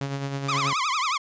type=tone with tremolo; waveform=sawtooth; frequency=138.59 Hz; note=C#3; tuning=in tune; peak=-22 dBFS; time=0.01-0.73 s; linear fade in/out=0 ms; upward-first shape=sine; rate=9.5 Hz; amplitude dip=45%
type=tone with vibrato; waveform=sawtooth; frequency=1138 Hz; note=C#6; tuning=45 cents sharp; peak=-19 dBFS; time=0.48-1.18 s; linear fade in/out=10 ms; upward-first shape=triangle; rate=11 Hz; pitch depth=250 cents each way
effects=resampled to 16000 Hz